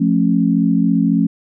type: chord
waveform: sine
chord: F augmented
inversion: none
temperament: just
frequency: 174.61 / 218.3 / 272.8 Hz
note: F3 / A3 / C#4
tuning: 0 / -13 / -28 cents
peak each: -16 dBFS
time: 0-1.27 s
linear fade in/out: 10 ms
effects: none